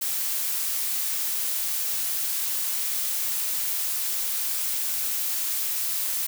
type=noise; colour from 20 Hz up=blue; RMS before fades=-27 dBFS; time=0.01-6.27 s; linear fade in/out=10 ms; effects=none